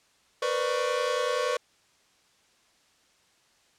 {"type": "tone cluster", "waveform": "45% pulse", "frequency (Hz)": [475.5, 506, 594, 1110], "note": ["A#4", "B4", "D5", "C#6"], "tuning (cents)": [34, 42, 20, 2], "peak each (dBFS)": [-32, -29, -32, -32], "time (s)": [0.42, 1.57], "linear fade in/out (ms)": 5, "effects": ["white hiss -64 dBFS RMS until 3.78 s", "low-pass 7000 Hz 12 dB/octave"]}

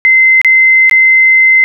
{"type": "tone with dropouts", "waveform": "sine", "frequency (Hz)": 2066, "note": "C7", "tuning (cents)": -22, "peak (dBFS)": -3, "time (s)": [0.05, 1.64], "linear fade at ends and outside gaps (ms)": 0, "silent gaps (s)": [[0.415, 0.447], [0.896, 0.912]], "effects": []}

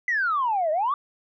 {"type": "exponential two-way sweep", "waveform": "sine", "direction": "down then up", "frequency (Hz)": [2028, 601, 1201], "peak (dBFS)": -20, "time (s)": [0.08, 0.94], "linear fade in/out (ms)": 2, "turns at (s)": 0.71, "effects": ["tanh soft clip ceiling -16 dBFS"]}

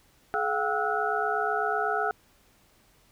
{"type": "tone cluster", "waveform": "sine", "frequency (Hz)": [424, 706, 774, 1308, 1458], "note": ["G#4", "F5", "G5", "E6", "F#6"], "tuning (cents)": [36, 19, -22, -14, -26], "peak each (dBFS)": -31, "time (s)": [0.34, 2.11], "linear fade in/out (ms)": 0, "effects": ["pink hiss -62 dBFS RMS until 3.11 s"]}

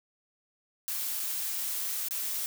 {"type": "noise with dropouts", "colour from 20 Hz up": "blue", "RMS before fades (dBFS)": -33, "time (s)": [0.88, 2.46], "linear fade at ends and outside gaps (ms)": 0, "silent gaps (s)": [[1.196, 1.2], [2.085, 2.109]], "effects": []}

